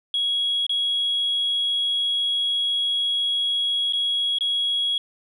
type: tone with dropouts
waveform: sine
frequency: 3322 Hz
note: G#7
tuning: in tune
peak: -19 dBFS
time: 0.14-4.98 s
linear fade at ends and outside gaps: 2 ms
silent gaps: 0.666-0.694 / 3.925-3.933 / 4.386-4.408 s
effects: tanh soft clip ceiling -16 dBFS